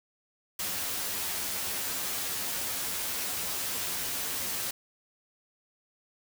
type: noise with comb filter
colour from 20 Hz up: white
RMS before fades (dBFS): -33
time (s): 0.59-4.71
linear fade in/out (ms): 5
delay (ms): 11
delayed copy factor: +0.65
effects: none

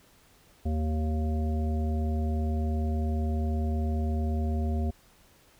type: harmonic tone with a mistuned harmonic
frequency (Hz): 77.4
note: D#2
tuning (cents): -9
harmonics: 1 / 3 / 5 / 7 / 9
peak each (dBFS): -26 / -33 / -40 / -45 / -41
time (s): 0.65-4.91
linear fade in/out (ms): 10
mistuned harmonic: 7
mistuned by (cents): +29
effects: pink hiss -60 dBFS RMS until 5.59 s

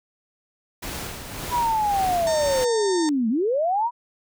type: noise with tremolo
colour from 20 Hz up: pink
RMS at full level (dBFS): -31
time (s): 0.82-2.65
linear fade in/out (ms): 10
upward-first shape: sine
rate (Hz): 1.8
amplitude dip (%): 50
type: linear two-way sweep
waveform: sine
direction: down then up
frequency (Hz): 991 to 213 to 988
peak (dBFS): -19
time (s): 1.5-3.91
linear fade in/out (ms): 50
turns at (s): 3.29
type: harmonic tone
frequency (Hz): 910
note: A#5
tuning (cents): -42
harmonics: 1 / 2 / 4 / 5 / 6 / 7 / 8 / 9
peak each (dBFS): -29 / -36 / -38 / -37 / -36 / -36 / -41 / -38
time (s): 2.27-3.09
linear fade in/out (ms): 0
effects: none

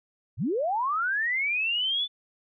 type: linear sweep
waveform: sine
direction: up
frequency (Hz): 77.78 to 3520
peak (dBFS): -24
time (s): 0.37-2.08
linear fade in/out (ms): 50
effects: none

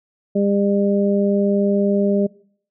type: harmonic tone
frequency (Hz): 200.8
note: G3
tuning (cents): +42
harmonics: 1 / 2 / 3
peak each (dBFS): -17 / -20 / -22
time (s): 0.35-2.27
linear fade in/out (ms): 10
effects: noise-tail reverb RT60 0.6 s tail -23 dB re dry

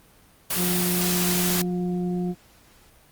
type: noise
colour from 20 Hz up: white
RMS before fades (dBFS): -25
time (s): 0.5-1.62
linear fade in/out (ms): 5
type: harmonic tone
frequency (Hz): 178.5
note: F3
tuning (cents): +38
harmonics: 1 / 2 / 4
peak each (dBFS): -24 / -30 / -40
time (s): 0.55-2.35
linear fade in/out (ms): 50
effects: pink hiss -55 dBFS RMS until 3.11 s + Opus 32 kbps

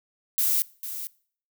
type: noise with echo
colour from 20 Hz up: violet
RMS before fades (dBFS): -23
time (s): 0.38-0.62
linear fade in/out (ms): 0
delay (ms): 450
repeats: 1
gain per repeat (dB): -11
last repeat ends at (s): 1.07
effects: noise-tail reverb RT60 0.5 s tail -22 dB re dry

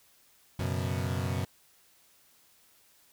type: chord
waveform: 35% pulse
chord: F# suspended fourth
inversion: none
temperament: equal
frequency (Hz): 92.5 / 123.47 / 138.59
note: F#2 / B2 / C#3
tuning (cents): 0 / 0 / 0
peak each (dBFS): -30 / -33 / -34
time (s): 0.59-1.45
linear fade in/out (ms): 5
effects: white hiss -63 dBFS RMS until 3.12 s

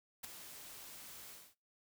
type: noise with ADSR envelope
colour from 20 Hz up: white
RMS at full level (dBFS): -41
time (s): 0.23-1.55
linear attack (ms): 15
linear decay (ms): 6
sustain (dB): -11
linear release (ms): 250
effects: noise-tail reverb RT60 0.3 s tail -24 dB re dry

